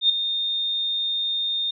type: tone with ADSR envelope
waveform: sine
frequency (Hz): 3652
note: A#7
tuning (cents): -36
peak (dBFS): -12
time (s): 0.01-1.71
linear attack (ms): 86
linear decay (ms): 5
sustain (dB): -10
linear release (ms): 7
effects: none